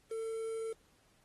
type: tone with quantisation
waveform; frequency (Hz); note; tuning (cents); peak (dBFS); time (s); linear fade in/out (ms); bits
triangle; 448.1; A4; +32; -34; 0.11-0.73; 5; 9
effects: pink hiss -70 dBFS RMS until 1.24 s + AAC 32 kbps